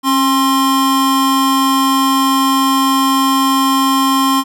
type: tone pair together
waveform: square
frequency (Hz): 270 / 1057.2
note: C#4 / C6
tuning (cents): -45 / +18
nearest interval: 2 octaves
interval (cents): 2363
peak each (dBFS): -14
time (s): 0.03-4.44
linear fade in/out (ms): 50
effects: none